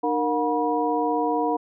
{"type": "tone cluster", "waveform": "sine", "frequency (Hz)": [302.5, 466, 723, 967], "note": ["D#4", "A#4", "F#5", "B5"], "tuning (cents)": [-49, -1, -40, -37], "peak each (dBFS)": -26, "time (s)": [0.03, 1.57], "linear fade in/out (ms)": 10, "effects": []}